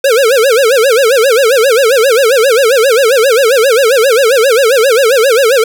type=tone with vibrato; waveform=square; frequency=493.9 Hz; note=B4; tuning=in tune; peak=-6 dBFS; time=0.04-5.64 s; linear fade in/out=5 ms; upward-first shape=sine; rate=7.5 Hz; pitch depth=230 cents each way; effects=none